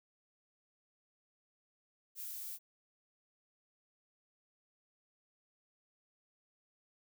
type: noise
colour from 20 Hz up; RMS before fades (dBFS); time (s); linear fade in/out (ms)
violet; -44; 2.15-2.59; 50
effects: none